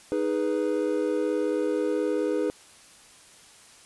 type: chord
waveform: triangle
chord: G# minor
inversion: second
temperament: equal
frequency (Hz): 311.1 / 415.3 / 493.9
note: D#4 / G#4 / B4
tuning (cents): 0 / 0 / 0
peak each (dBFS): -26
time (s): 0.12-2.5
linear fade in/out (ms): 0
effects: white hiss -52 dBFS RMS until 3.85 s + resampled to 24000 Hz